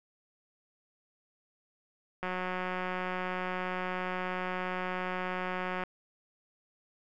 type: click train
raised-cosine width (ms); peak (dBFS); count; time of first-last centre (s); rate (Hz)
0.5; -20; 661; 2.23-5.837; 183
effects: none